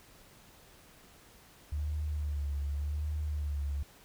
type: tone with vibrato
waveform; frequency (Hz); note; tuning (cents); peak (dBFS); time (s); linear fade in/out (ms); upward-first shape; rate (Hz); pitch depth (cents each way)
sine; 73.42; D2; 0; -31; 1.72-3.83; 5; sine; 0.87; 59
effects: pink hiss -58 dBFS RMS until 4.04 s